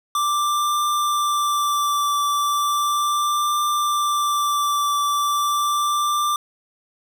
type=tone with vibrato; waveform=square; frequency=1174.7 Hz; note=D6; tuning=in tune; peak=-19 dBFS; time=0.15-6.36 s; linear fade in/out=2 ms; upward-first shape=triangle; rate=0.36 Hz; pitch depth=18 cents each way; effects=none